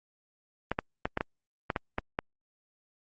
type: clicks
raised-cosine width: 0.5 ms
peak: -13 dBFS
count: 9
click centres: 0.716 / 0.789 / 1.055 / 1.174 / 1.209 / 1.702 / 1.762 / 1.984 / 2.189 s
effects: Opus 32 kbps

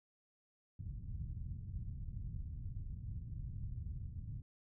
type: low-pass noise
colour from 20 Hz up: white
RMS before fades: -44 dBFS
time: 0.79-4.42 s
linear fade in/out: 2 ms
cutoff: 120 Hz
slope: 24 dB/octave
effects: none

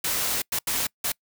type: noise bursts at uneven times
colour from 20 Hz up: white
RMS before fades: -26 dBFS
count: 4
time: 0.04-0.42 / 0.52-0.59 / 0.67-0.87 / 1.04-1.12 s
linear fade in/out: 5 ms
effects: noise-tail reverb RT60 0.1 s tail -26 dB re dry

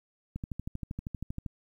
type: click train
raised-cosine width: 5 ms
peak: -23 dBFS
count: 15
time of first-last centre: 0.36-1.462 s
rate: 12.7 Hz
effects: 10-bit

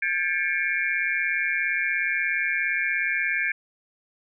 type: tone cluster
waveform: sine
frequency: 1601 / 1738 / 2183 / 2359 Hz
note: G6 / A6 / C#7 / D7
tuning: +36 / -22 / -27 / +7 cents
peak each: -28 dBFS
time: 0.02-3.52 s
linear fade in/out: 5 ms
effects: none

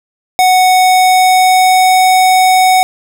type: tone with pitch glide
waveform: square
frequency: 740 to 744.7 Hz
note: F#5 to F#5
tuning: 0 to +11 cents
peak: -6 dBFS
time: 0.39-2.83 s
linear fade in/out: 0 ms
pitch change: +11 cents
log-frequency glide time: 0.5-2.02 s
effects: none

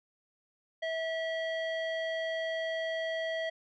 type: tone with low-pass filter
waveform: square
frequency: 650 Hz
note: E5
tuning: 24 cents flat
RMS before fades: -34 dBFS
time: 0.82-3.5 s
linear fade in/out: 10 ms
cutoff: 2700 Hz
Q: 2.9
effects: none

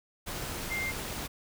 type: tone in noise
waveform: sine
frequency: 2105 Hz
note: C7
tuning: 10 cents sharp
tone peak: -31 dBFS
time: 0.7-0.92 s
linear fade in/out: 20 ms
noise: pink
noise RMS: -37 dBFS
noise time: 0.26-1.28 s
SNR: +3 dB
effects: none

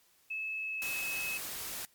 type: tone with pitch glide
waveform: sine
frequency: 2600 to 2576 Hz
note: E7 to E7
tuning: -24 to -41 cents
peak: -34 dBFS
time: 0.3-1.38 s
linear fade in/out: 10 ms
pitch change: -17 cents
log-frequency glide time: 0.52-1.21 s
type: noise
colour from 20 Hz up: white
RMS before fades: -40 dBFS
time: 0.82-1.85 s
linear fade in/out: 0 ms
effects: white hiss -67 dBFS RMS until 1.94 s + MP3 96 kbps

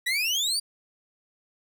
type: exponential sweep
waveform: 30% pulse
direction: up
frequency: 1904 to 4786 Hz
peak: -21 dBFS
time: 0.06-0.6 s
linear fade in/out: 10 ms
effects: none

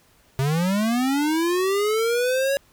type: linear sweep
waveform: square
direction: up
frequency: 130 to 560 Hz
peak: -20 dBFS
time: 0.39-2.57 s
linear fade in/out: 0 ms
effects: pink hiss -58 dBFS RMS until 2.72 s

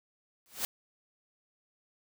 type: noise with exponential growth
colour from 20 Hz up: white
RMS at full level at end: -29 dBFS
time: 0.46-0.65 s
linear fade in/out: 0 ms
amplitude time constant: 40 ms
effects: none

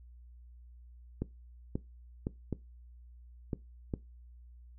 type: clicks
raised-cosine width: 3 ms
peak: -20 dBFS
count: 6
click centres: 1.22 / 1.755 / 2.269 / 2.527 / 3.532 / 3.938 s
effects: noise-tail reverb RT60 0.2 s tail -19 dB re dry + added 60 Hz sine -51 dBFS peak until 4.78 s

